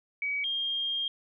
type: tone pair in turn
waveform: sine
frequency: 2270 / 3217 Hz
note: C#7 / G7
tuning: +41 / +44 cents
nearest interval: tritone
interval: 603 cents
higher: second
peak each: -28 dBFS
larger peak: neither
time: 0.22-0.44 / 0.44-1.08 s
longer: second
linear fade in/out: 2 ms
effects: none